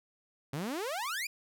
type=exponential sweep; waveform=sawtooth; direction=up; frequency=130 to 2500 Hz; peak=-30 dBFS; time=0.53-1.27 s; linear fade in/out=5 ms; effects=none